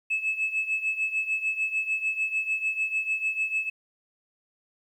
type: tone with tremolo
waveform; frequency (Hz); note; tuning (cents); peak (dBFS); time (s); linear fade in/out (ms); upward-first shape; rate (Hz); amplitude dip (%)
sine; 2600; E7; -24; -20; 0.1-3.7; 10; triangle; 6.7; 85
effects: tanh soft clip ceiling -20 dBFS + 10-bit